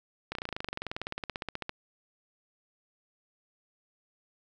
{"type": "slowing click train", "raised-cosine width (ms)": 0.3, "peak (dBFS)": -18, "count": 29, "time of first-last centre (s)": [0.32, 1.694], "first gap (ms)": 32, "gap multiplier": 1.03, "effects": []}